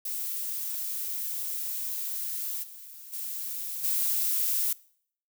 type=noise with level steps; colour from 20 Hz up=violet; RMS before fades=-33 / -46 / -35 / -27 dBFS; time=0.05-4.73 s; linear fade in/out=5 ms; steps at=2.62 / 3.12 / 3.83 s; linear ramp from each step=20 ms; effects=noise-tail reverb RT60 0.6 s tail -22 dB re dry